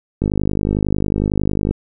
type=click train; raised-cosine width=3 ms; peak=-5 dBFS; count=77; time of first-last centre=0.22-1.71 s; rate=51 Hz; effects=none